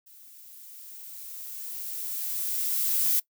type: noise with level ramp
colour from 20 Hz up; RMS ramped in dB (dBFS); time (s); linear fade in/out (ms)
violet; -52 to -23; 0.06-3.2; 10
effects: noise-tail reverb RT60 0.1 s tail -22 dB re dry